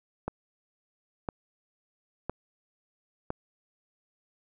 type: click train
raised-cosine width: 1 ms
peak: -17 dBFS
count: 4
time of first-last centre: 0.28-3.304 s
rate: 0.992 Hz
effects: none